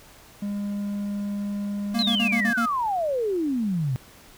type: tone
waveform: triangle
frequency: 203.2 Hz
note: G#3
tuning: 38 cents flat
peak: -24 dBFS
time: 0.42-2.51 s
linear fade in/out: 5 ms
type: tone bursts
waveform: square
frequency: 233.1 Hz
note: A#3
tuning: in tune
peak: -24 dBFS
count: 6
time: 1.94-2.661 s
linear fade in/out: 10 ms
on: 91 ms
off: 35 ms
type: exponential sweep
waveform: sine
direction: down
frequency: 4215 to 122.1 Hz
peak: -22 dBFS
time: 1.99-3.96 s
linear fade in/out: 0 ms
effects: pink hiss -50 dBFS RMS until 4.37 s